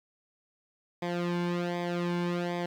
sawtooth tone with flanger, 174.61 Hz, F3, in tune, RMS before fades -31 dBFS, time 1.02-2.66 s, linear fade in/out 5 ms, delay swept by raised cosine 0.71 to 1.59 ms, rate 1.3 Hz, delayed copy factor -0.85, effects low-pass 4000 Hz 12 dB/octave + 9-bit

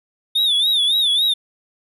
triangle tone with vibrato, 3600 Hz, A7, 39 cents sharp, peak -13 dBFS, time 0.35-1.34 s, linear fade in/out 10 ms, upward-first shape sine, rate 3.6 Hz, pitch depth 120 cents each way, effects none

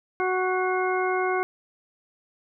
harmonic tone with a mistuned harmonic, 370 Hz, F#4, in tune, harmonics 1 / 2 / 3 / 4 / 6, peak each -25 / -28 / -30 / -31 / -33 dBFS, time 0.2-1.43 s, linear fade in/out 0 ms, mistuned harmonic 6, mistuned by -55 cents, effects none

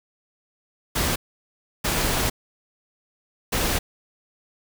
pink noise bursts at uneven times, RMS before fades -23 dBFS, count 3, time 0.95-1.16 / 1.84-2.3 / 3.52-3.79 s, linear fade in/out 10 ms, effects none

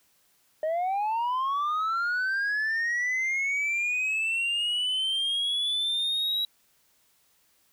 sine linear sweep, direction up, 611 to 3884 Hz, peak -22 dBFS, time 0.63-6.45 s, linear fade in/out 2 ms, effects tanh soft clip ceiling -24 dBFS + white hiss -66 dBFS RMS until 7.72 s

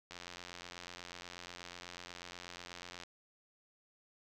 click train, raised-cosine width 0.2 ms, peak -29 dBFS, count 259, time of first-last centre 0.11-3.035 s, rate 88.2 Hz, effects none

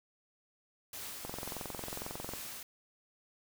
white noise with tremolo, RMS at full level -43 dBFS, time 0.93-2.63 s, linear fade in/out 2 ms, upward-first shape triangle, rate 2.2 Hz, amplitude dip 35%
click train, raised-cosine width 1 ms, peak -26 dBFS, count 25, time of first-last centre 1.25-2.336 s, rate 22.1 Hz
effects none

